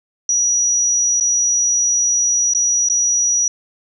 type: tone with dropouts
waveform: sine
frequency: 5820 Hz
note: F#8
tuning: 29 cents flat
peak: -13 dBFS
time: 0.29-3.48 s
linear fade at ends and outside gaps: 2 ms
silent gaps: 1.2-1.208 / 2.536-2.548 / 2.887-2.898 s
effects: none